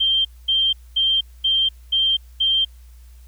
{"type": "tone bursts", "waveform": "sine", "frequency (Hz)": 3157, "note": "G7", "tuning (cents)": 12, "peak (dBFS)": -15, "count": 6, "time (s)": [0, 2.65], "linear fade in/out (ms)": 10, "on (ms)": 250, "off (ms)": 230, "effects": ["added 60 Hz sine -41 dBFS peak until 3.27 s", "white hiss -58 dBFS RMS until 3.27 s"]}